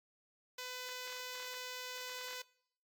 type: tone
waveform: 5% pulse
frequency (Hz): 502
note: B4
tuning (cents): +28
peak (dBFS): -31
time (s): 0.58-2.42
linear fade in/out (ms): 5
effects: noise-tail reverb RT60 0.7 s tail -23 dB re dry + AAC 64 kbps

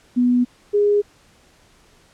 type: tone pair in turn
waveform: sine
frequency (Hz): 246.1 / 411.5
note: B3 / G#4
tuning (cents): -6 / -16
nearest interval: major sixth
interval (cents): 890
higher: second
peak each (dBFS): -13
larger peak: neither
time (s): 0.16-0.45 / 0.73-1.02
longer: neither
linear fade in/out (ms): 20
effects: pink hiss -54 dBFS RMS until 2.13 s + low-pass 9000 Hz 12 dB/octave

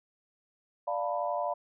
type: chord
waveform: sine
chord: B half-diminished seventh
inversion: first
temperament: equal with one note detuned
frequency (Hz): 587.3 / 698.5 / 895.9 / 987.8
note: D5 / F5 / A5 / B5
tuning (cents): 0 / 0 / +31 / 0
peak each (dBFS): -33 / -33 / -38 / -35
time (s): 0.87-1.54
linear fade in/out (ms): 10
effects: none

